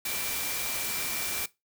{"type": "tone in noise", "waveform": "sine", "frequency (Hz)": 2349, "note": "D7", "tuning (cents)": 0, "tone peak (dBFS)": -40, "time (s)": [0.05, 1.46], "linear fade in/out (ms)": 5, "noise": "white", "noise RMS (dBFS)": -32, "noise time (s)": [0.05, 1.46], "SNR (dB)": -11, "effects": ["noise-tail reverb RT60 0.2 s tail -19 dB re dry"]}